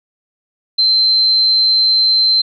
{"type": "tone", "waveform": "sine", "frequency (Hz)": 4105, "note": "C8", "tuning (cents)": -34, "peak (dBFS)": -9, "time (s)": [0.78, 2.42], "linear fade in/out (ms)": 10, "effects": []}